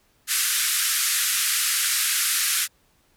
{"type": "band-pass noise", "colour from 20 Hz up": "white", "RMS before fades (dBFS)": -23, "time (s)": [0.27, 2.68], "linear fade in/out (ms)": 50, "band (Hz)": [1300, 13000], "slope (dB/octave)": 48, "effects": ["pink hiss -63 dBFS RMS until 3.16 s"]}